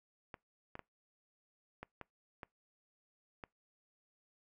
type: clicks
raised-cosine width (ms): 0.5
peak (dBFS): -30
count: 7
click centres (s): 0.342 / 0.754 / 0.793 / 1.83 / 2.013 / 2.432 / 3.438
effects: noise-tail reverb RT60 0.2 s tail -25 dB re dry